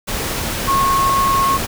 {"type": "tone in noise", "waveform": "sine", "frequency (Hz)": 1091, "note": "C#6", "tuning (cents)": -28, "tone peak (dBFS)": -13, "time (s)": [0.67, 1.58], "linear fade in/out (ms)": 20, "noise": "pink", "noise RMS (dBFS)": -22, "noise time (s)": [0.07, 1.67], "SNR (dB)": 6, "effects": []}